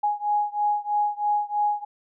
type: beating tone pair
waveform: sine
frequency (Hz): 830 / 833.1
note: G#5 / G#5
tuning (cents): -1 / +5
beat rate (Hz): 3.1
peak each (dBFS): -24 / -25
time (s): 0.03-1.85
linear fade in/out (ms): 10
effects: none